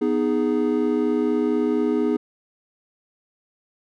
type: chord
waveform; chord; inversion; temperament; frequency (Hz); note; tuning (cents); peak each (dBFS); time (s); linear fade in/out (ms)
triangle; G# minor; first; equal; 246.9 / 311.1 / 415.3; B3 / D#4 / G#4; 0 / 0 / 0; -21; 0.01-2.17; 10
effects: none